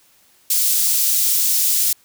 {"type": "high-pass noise", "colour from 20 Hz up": "white", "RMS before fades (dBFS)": -17, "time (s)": [0.5, 1.93], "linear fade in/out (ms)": 5, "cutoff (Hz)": 5200, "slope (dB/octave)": 12, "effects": ["white hiss -55 dBFS RMS until 2.04 s"]}